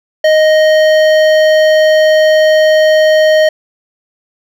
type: tone with hard clipping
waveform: sine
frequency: 622.3 Hz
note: D#5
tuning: in tune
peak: -7 dBFS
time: 0.24-3.49 s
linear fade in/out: 5 ms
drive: 13 dB
effects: none